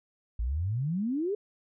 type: exponential sweep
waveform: sine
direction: up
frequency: 52.6 to 430 Hz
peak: -27 dBFS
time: 0.39-1.35 s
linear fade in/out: 5 ms
effects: none